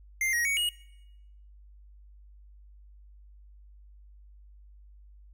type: tone with pitch steps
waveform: square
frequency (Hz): 2098 / 1891 / 2236 / 2886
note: C7 / A#6 / C#7 / F#7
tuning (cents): +4 / +24 / +14 / -44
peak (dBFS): -26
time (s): 0.21-0.69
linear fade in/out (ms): 2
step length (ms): 120
effects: noise-tail reverb RT60 0.9 s tail -22 dB re dry + added 50 Hz sine -50 dBFS peak until 5.33 s